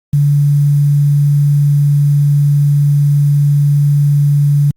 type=tone with quantisation; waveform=sine; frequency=144.2 Hz; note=D3; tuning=31 cents flat; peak=-7 dBFS; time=0.13-4.71 s; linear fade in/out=5 ms; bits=6; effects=Opus 48 kbps